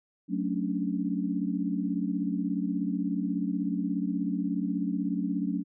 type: chord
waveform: sine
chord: D major seventh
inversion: first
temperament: equal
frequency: 185 / 220 / 277.2 / 293.7 Hz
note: F#3 / A3 / C#4 / D4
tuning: 0 / 0 / 0 / 0 cents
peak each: -31 / -33 / -32 / -34 dBFS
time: 0.28-5.64 s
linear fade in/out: 50 ms
effects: none